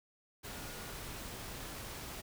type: tone in noise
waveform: sine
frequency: 1435 Hz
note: F6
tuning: 47 cents sharp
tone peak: -56 dBFS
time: 0.45-0.94 s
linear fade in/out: 20 ms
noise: pink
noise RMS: -45 dBFS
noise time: 0.43-2.22 s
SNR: -14 dB
effects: none